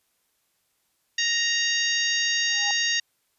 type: harmonic tone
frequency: 933 Hz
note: A#5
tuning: 1 cent sharp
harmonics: 2 / 3 / 4 / 5 / 6 / 7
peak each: -26 / -28 / -29 / -30 / -31 / -31 dBFS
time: 1.18-3 s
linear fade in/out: 5 ms
type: tone with exponential growth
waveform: sine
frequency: 817 Hz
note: G#5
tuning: 29 cents flat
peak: -26 dBFS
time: 2.42-2.71 s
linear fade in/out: 1 ms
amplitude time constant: 61 ms
effects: white hiss -71 dBFS RMS until 3.38 s + resampled to 32000 Hz